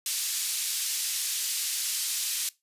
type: band-pass noise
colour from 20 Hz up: white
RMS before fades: -30 dBFS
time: 0.06-2.49 s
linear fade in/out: 2 ms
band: 3300 to 11000 Hz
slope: 12 dB/octave
effects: noise-tail reverb RT60 0.2 s tail -20 dB re dry + resampled to 32000 Hz